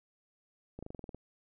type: slowing click train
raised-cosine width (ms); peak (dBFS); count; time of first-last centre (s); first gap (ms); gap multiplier
2; -30; 9; 0.79-1.146; 36; 1.06
effects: none